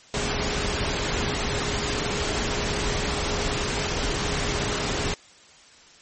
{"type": "tone in noise", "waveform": "sine", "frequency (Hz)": 413.5, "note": "G#4", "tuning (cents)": -8, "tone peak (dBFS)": -34, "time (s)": [0.14, 5.14], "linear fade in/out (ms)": 0, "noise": "pink", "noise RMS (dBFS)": -26, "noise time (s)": [0.14, 5.14], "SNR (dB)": -11, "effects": ["white hiss -51 dBFS RMS until 6.01 s", "MP3 32 kbps"]}